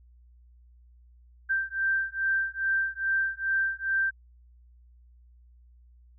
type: beating tone pair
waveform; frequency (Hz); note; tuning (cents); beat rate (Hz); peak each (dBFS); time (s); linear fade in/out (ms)
sine; 1568 / 1570.4; G6 / G6; 0 / +3; 2.4; -28; 1.49-4.11; 20
effects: added 60 Hz sine -53 dBFS peak until 6.18 s